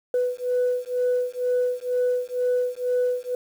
sine beating tone pair, 495.4 / 497.5 Hz, B4 / B4, +5 / +13 cents, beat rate 2.1 Hz, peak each -23 dBFS, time 0.14-3.35 s, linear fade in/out 2 ms, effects tanh soft clip ceiling -16 dBFS + 8-bit

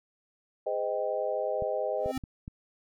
sine chord, Ab major seventh, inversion none, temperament equal with one note detuned, 415.3 / 511.3 / 622.3 / 784 Hz, Ab4 / C5 / Eb5 / G5, 0 / -40 / 0 / 0 cents, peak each -36 / -32 / -31 / -37 dBFS, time 0.66-2.12 s, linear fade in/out 10 ms
clicks, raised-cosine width 5 ms, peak -27 dBFS, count 5, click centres 1.623 / 2.06 / 2.174 / 2.238 / 2.479 s
square tone with exponential growth, 261.6 Hz, C4, in tune, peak -29 dBFS, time 1.96-2.18 s, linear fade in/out 5 ms, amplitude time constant 46 ms
effects none

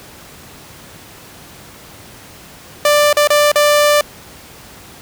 sawtooth tone with dropouts, 590 Hz, D5, 8 cents sharp, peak -5 dBFS, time 2.85-4.01 s, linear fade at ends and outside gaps 2 ms, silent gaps 3.129-3.169 / 3.274-3.303 / 3.517-3.557 s, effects pink hiss -38 dBFS RMS until 5.01 s + high-pass 60 Hz 12 dB/octave

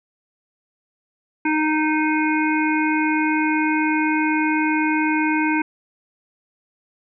harmonic tone, 309.3 Hz, D#4, 10 cents flat, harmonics 1 / 3 / 5 / 7 / 8, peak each -19 / -24 / -26 / -27 / -28 dBFS, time 1.45-5.62 s, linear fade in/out 5 ms, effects none

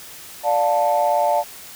sine chord, D minor, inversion none, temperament just, 587.3 / 704.8 / 881 Hz, D5 / F5 / A5, 0 / +16 / +2 cents, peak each -19 dBFS, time 0.43-1.44 s, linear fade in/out 50 ms, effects tanh soft clip ceiling -8 dBFS + white hiss -39 dBFS RMS until 1.75 s

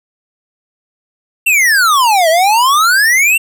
square exponential two-way sweep, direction down then up, 2771 to 627 to 2771 Hz, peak -8 dBFS, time 1.46-3.38 s, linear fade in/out 10 ms, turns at 2.29 s, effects none

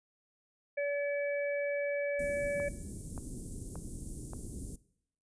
harmonic tone, 572 Hz, D5, 46 cents flat, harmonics 1 / 3 / 4, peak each -31 / -41 / -40 dBFS, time 0.77-2.69 s, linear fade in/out 10 ms
pink band-stop noise, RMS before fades -42 dBFS, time 2.19-4.76 s, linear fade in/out 5 ms, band 340 to 8800 Hz, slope 24 dB/octave
click train, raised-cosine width 1 ms, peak -30 dBFS, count 4, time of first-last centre 2.6-4.334 s, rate 1.73 Hz
effects noise-tail reverb RT60 0.7 s tail -20 dB re dry + resampled to 22050 Hz

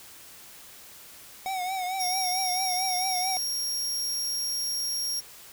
square tone with vibrato, 746 Hz, F#5, 14 cents sharp, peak -29 dBFS, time 1.46-3.37 s, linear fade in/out 0 ms, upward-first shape triangle, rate 4.5 Hz, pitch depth 74 cents each way
sawtooth tone, 5588 Hz, F8, in tune, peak -25 dBFS, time 1.99-5.21 s, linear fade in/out 20 ms
effects white hiss -48 dBFS RMS until 5.52 s

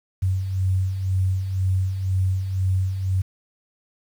sine beating tone pair, 92.5 / 94.5 Hz, F#2 / F#2, 0 / +37 cents, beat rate 2 Hz, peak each -28 / -20 dBFS, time 0.22-3.22 s, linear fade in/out 10 ms, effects 8-bit

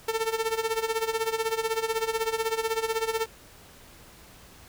sawtooth tone with tremolo, 447.9 Hz, A4, 31 cents sharp, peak -19 dBFS, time 0.08-3.26 s, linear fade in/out 5 ms, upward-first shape sine, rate 16 Hz, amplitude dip 80%, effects pink hiss -51 dBFS RMS until 4.68 s

